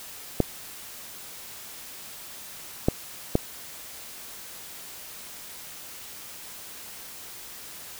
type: clicks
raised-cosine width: 2 ms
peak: -5 dBFS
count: 3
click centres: 0.403 / 2.885 / 3.354 s
effects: white hiss -42 dBFS RMS until 7.99 s

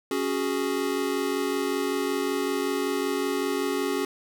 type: chord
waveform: square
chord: C# suspended fourth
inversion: none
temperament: equal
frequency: 277.2 / 370 / 415.3 Hz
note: C#4 / F#4 / G#4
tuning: 0 / 0 / 0 cents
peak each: -30 dBFS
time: 0.11-4.05 s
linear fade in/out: 2 ms
effects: none

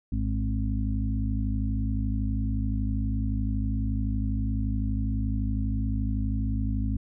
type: harmonic tone with a mistuned harmonic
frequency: 53.4 Hz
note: G#1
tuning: 49 cents sharp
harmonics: 1 / 2 / 4 / 5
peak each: -27 / -30 / -33 / -34 dBFS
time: 0.12-6.97 s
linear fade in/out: 5 ms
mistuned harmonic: 1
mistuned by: +48 cents
effects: none

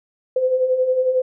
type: beating tone pair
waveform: sine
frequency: 503 / 514 Hz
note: B4 / C5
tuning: +32 / -31 cents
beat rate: 11 Hz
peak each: -24 / -16 dBFS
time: 0.36-1.22 s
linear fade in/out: 5 ms
effects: none

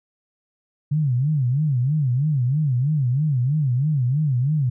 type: tone with vibrato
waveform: sine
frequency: 137.7 Hz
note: C#3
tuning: 11 cents flat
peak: -17 dBFS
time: 0.91-4.7 s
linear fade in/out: 10 ms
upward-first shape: sine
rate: 3.1 Hz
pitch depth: 220 cents each way
effects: none

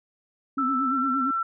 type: tone with vibrato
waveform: sine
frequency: 263.8 Hz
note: C4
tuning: 14 cents sharp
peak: -26 dBFS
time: 0.57-1.31 s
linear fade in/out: 5 ms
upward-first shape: sine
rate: 8.7 Hz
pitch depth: 96 cents each way
type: tone with pitch glide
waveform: sine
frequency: 1322 to 1343.6 Hz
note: E6 to E6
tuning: +5 to +33 cents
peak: -23 dBFS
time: 0.58-1.43 s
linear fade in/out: 5 ms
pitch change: +28 cents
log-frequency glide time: 0.87-0.93 s
effects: none

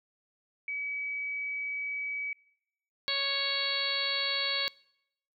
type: tone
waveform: sine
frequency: 2279 Hz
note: C#7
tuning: 47 cents sharp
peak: -32 dBFS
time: 0.68-2.33 s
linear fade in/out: 2 ms
type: harmonic tone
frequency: 554.4 Hz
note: C#5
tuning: in tune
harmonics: 1 / 2 / 3 / 4 / 5 / 6 / 7 / 8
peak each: -41 / -41 / -39 / -35 / -40 / -36 / -34 / -32 dBFS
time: 3.08-4.68 s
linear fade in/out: 0 ms
effects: noise-tail reverb RT60 0.8 s tail -24 dB re dry

